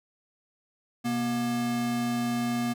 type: tone pair together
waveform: square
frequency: 126.5 / 238.8 Hz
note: B2 / A#3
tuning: +42 / +42 cents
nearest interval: major seventh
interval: 1100 cents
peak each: -38 / -27 dBFS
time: 1.04-2.74 s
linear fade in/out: 20 ms
effects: none